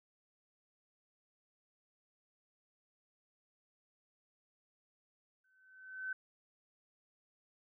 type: tone with exponential growth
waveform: sine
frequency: 1525 Hz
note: G6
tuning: 48 cents flat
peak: -35 dBFS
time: 5.44-6.13 s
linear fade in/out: 5 ms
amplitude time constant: 150 ms
effects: none